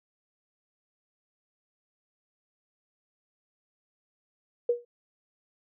sine tone with exponential decay, 479.5 Hz, A#4, 49 cents sharp, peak -18 dBFS, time 4.69-4.85 s, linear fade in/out 5 ms, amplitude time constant 34 ms, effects none

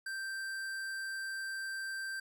triangle tone with hard clipping, 1568 Hz, G6, in tune, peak -39 dBFS, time 0.06-2.2 s, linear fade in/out 5 ms, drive 18 dB, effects none

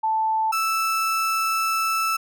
sine / 35% pulse tone pair in turn, 880 / 1318.5 Hz, A5 / E6, 0 / 0 cents, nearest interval perfect fifth, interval 700 cents, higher second, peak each -19 dBFS, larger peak neither, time 0.03-0.52 / 0.52-2.17 s, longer second, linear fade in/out 10 ms, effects none

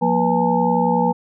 sine tone cluster, 177.6 / 235.6 / 490.8 / 831 / 902 Hz, F3 / A#3 / B4 / G#5 / A5, +29 / +19 / -11 / +1 / +43 cents, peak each -21 dBFS, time 0.01-1.13 s, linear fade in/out 20 ms, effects none

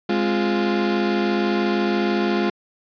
35% pulse chord, F minor, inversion first, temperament equal, 207.7 / 261.6 / 349.2 Hz, Ab3 / C4 / F4, 0 / 0 / 0 cents, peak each -20 / -26 / -20 dBFS, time 0.09-2.5 s, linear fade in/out 5 ms, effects resampled to 11025 Hz

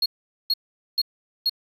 triangle tone bursts, 4300 Hz, C8, 47 cents sharp, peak -17 dBFS, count 4, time 0.02-1.496 s, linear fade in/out 5 ms, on 39 ms, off 440 ms, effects 9-bit

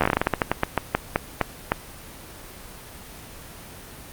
slowing click train, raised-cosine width 0.5 ms, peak -3 dBFS, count 19, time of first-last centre 0.01-1.719 s, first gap 12 ms, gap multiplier 1.21, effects pink hiss -41 dBFS RMS until 4.12 s + Opus 24 kbps

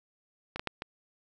clicks, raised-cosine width 0.3 ms, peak -20 / -17 / -15 / -20 dBFS, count 4, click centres 0.56 / 0.595 / 0.673 / 0.821 s, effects none

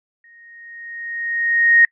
sine tone with exponential growth, 1864.7 Hz, A#6, in tune, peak -7 dBFS, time 0.24-1.85 s, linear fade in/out 2 ms, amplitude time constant 350 ms, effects noise-tail reverb RT60 0.1 s tail -25 dB re dry

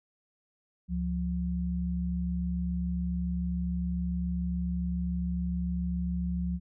sine tone pair together, 70.3 / 177.39 Hz, C#2 / F3, +25 / +27 cents, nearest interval octave + major third, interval 1602 cents, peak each -32 / -30 dBFS, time 0.88-6.6 s, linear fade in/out 50 ms, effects none

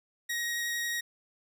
sawtooth tone with vibrato, 1887 Hz, A#6, 21 cents sharp, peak -27 dBFS, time 0.29-1.01 s, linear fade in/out 10 ms, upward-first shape sine, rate 11 Hz, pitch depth 8 cents each way, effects none

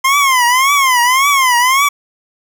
25% pulse tone with vibrato, 1046.5 Hz, C6, in tune, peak -5 dBFS, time 0.04-1.89 s, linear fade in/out 10 ms, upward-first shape triangle, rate 1.8 Hz, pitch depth 180 cents each way, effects none

